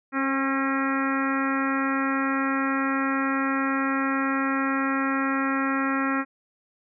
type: harmonic tone with a mistuned harmonic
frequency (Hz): 270.9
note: C#4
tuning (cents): -40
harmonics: 1 / 2 / 3 / 4 / 5 / 6 / 7 / 8 / 9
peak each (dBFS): -25 / -35 / -36 / -32 / -29 / -34 / -32 / -41 / -38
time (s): 0.12-6.25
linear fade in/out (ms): 50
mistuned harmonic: 2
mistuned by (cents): -19
effects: none

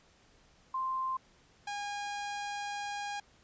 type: tone pair in turn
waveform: sine / sawtooth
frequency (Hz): 1046.5 / 816.4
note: C6 / G#5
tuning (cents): 0 / -30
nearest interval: major third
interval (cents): 430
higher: first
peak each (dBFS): -31 / -32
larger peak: first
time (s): 0.74-1.17 / 1.67-3.2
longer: second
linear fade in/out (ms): 5
effects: pink hiss -64 dBFS RMS until 3.43 s + resampled to 16000 Hz

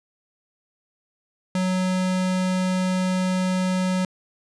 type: tone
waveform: square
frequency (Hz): 185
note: F#3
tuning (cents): 0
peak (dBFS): -21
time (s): 1.55-4.05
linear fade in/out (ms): 2
effects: resampled to 22050 Hz

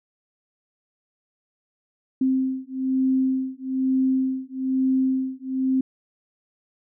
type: beating tone pair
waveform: sine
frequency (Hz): 261.6 / 262.7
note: C4 / C4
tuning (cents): 0 / +7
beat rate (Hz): 1.1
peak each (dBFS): -23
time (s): 2.21-5.81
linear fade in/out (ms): 5
effects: none

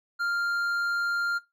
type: tone with hard clipping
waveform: sine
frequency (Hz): 1396.9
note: F6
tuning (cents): 0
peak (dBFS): -27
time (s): 0.19-1.39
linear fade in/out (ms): 20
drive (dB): 6
effects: noise-tail reverb RT60 0.2 s tail -17 dB re dry

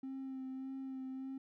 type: tone with vibrato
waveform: triangle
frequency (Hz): 264.5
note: C4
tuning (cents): +19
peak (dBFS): -38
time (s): 0.03-1.38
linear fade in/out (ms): 5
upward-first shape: sine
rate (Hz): 1.7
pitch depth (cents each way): 19
effects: tanh soft clip ceiling -36 dBFS

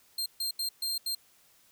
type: tone bursts at uneven times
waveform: sawtooth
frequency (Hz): 4185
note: C8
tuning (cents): 0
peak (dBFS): -27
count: 5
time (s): 0.18-0.26 / 0.4-0.51 / 0.59-0.69 / 0.82-0.98 / 1.06-1.15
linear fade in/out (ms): 5
effects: white hiss -63 dBFS RMS until 1.71 s

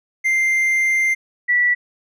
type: tone pair in turn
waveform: triangle / sine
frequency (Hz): 2093 / 1954.8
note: C7 / B6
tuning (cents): 0 / -18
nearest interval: minor second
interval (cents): 118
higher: first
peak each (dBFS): -13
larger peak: neither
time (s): 0.24-1.15 / 1.48-1.75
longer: first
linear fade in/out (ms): 20
effects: none

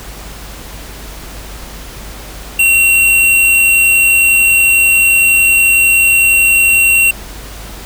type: tone with amplitude modulation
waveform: square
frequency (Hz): 2738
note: F7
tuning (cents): -35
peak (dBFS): -6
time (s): 2.59-7.11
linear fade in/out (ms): 5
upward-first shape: sine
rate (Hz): 91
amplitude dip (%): 25
effects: added 50 Hz sine -30 dBFS peak until 7.85 s + pink hiss -31 dBFS RMS until 7.85 s

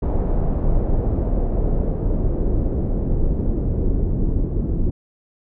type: noise with low-pass filter sweep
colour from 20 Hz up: brown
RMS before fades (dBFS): -19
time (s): 0.02-4.91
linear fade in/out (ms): 10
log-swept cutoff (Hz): 670 to 330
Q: 1.4
effects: none

